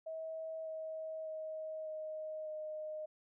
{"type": "tone with pitch steps", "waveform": "sine", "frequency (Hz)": [642, 635.7, 629.5, 623.4, 617.3], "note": ["E5", "D#5", "D#5", "D#5", "D#5"], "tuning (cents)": [-46, 37, 20, 3, -14], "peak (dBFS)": -40, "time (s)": [0.06, 3.06], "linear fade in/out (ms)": 10, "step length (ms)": 600, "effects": []}